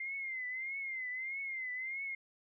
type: tone with vibrato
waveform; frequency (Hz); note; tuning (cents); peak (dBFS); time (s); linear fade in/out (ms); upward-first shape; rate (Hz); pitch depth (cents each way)
sine; 2093; C7; 0; -37; 0-2.15; 5; triangle; 1.6; 100
effects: none